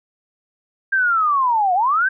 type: linear two-way sweep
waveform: sine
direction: down then up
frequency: 1604 to 698.5 to 1604 Hz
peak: -14 dBFS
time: 0.92-2.09 s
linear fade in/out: 10 ms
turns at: 1.74 s
effects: none